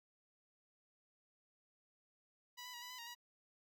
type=tone with pitch steps; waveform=10% pulse; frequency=981 / 995 / 959 / 989 / 1004 / 936 / 963 Hz; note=B5 / B5 / A#5 / B5 / B5 / A#5 / B5; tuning=-12 / +13 / +49 / +2 / +28 / +7 / -44 cents; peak=-40 dBFS; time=2.57-3.151 s; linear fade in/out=20 ms; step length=83 ms; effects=none